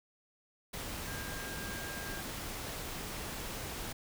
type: tone in noise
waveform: sine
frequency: 1607 Hz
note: G6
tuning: 43 cents sharp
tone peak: -45 dBFS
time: 1.07-2.21 s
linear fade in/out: 10 ms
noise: pink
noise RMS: -41 dBFS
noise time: 0.73-3.93 s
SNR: -7 dB
effects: none